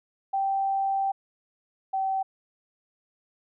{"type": "tone pair in turn", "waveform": "sine", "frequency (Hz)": [781, 769.8], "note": ["G5", "G5"], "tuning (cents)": [-7, -32], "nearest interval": "unison", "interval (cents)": 25, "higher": "first", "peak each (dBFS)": [-23, -24], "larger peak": "first", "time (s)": [[0.33, 1.12], [1.93, 2.23]], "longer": "first", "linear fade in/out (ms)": 10, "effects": []}